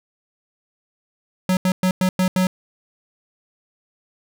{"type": "tone bursts at uneven times", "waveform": "square", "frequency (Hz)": 185, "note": "F#3", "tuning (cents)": 0, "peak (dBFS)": -16, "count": 6, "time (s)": [[1.49, 1.57], [1.65, 1.72], [1.83, 1.91], [2.01, 2.09], [2.19, 2.28], [2.36, 2.47]], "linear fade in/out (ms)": 2, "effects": []}